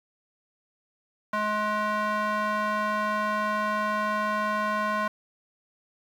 square tone with band-pass filter, 211.5 Hz, G#3, 32 cents sharp, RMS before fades -27 dBFS, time 1.33-5.08 s, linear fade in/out 5 ms, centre 1200 Hz, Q 2.2, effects 9-bit

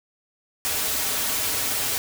white noise with comb filter, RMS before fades -25 dBFS, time 0.65-1.98 s, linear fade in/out 0 ms, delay 5.7 ms, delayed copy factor -0.6, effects none

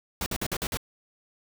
pink noise bursts, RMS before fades -30 dBFS, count 6, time 0.21-0.772 s, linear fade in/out 2 ms, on 52 ms, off 50 ms, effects none

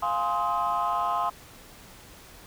sine chord, F minor seventh, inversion none, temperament equal with one note detuned, 698.5 / 830.6 / 1046.5 / 1263.3 Hz, F5 / Ab5 / C6 / Eb6, 0 / 0 / 0 / +26 cents, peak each -29 / -30 / -26 / -29 dBFS, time 0.02-1.3 s, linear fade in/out 10 ms, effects tanh soft clip ceiling -18 dBFS + pink hiss -49 dBFS RMS until 2.46 s

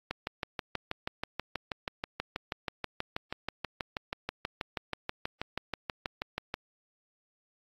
click train, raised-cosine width 0.3 ms, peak -16 dBFS, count 41, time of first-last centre 0.11-6.541 s, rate 6.22 Hz, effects AAC 32 kbps

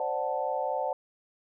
sine chord, D dominant seventh, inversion third, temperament equal, 523.3 / 587.3 / 740 / 880 Hz, C5 / D5 / F#5 / A5, 0 / 0 / 0 / 0 cents, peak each -33 dBFS, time 0-0.93 s, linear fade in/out 2 ms, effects none

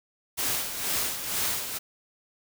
white noise with tremolo, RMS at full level -27 dBFS, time 0.37-1.79 s, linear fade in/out 20 ms, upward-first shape sine, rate 2.1 Hz, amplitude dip 60%, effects none

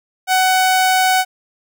sawtooth tone, 748 Hz, F#5, 19 cents sharp, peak -8 dBFS, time 0.27-1.25 s, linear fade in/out 50 ms, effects none

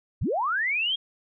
sine linear sweep, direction up, 45.62 to 3285 Hz, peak -23 dBFS, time 0.21-0.96 s, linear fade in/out 10 ms, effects none

